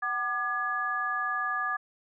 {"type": "tone cluster", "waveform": "sine", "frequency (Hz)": [753, 1200, 1685], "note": ["F#5", "D6", "G#6"], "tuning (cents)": [30, 37, 25], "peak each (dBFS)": [-37, -30, -31], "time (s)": [0.02, 1.77], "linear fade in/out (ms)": 10, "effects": []}